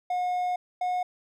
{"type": "tone pair in turn", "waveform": "triangle", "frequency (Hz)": [722, 725.1], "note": ["F#5", "F#5"], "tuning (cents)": [-43, -35], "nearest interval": "unison", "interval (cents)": 8, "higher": "second", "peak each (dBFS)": -23, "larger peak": "neither", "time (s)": [[0.1, 0.56], [0.81, 1.03]], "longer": "first", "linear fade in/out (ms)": 5, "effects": []}